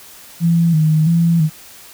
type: tone with vibrato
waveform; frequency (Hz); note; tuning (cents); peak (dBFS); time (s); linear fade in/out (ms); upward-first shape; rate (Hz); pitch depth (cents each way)
sine; 161.9; E3; -31; -10; 0.4-1.5; 50; square; 1.5; 65
effects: white hiss -40 dBFS RMS until 1.93 s